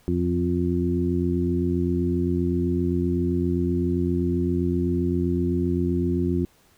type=harmonic tone with a mistuned harmonic; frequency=87.7 Hz; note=F2; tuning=8 cents sharp; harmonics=1 / 2 / 3 / 4; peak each=-26 / -26 / -26 / -26 dBFS; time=0.08-6.45 s; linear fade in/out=0 ms; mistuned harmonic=1; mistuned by=-35 cents; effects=pink hiss -59 dBFS RMS until 6.77 s